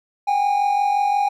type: tone pair together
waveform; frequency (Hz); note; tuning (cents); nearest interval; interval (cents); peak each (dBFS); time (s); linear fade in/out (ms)
triangle; 769 / 814.7; G5 / G#5; -33 / -33; minor second; 100; -22 / -15; 0.27-1.29; 10
effects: none